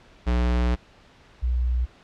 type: tone pair in turn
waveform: square / sine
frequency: 60.4 / 61.28 Hz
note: B1 / B1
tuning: -38 / -13 cents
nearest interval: unison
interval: 25 cents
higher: second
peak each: -20 dBFS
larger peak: neither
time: 0.26-0.76 / 1.42-1.86 s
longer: first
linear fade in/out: 20 ms
effects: pink hiss -53 dBFS RMS until 2.03 s + low-pass 4000 Hz 12 dB/octave